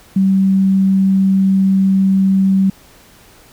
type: tone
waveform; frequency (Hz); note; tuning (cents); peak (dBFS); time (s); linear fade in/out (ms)
sine; 192.4; G3; -32; -9; 0.16-2.7; 5
effects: pink hiss -45 dBFS RMS until 3.52 s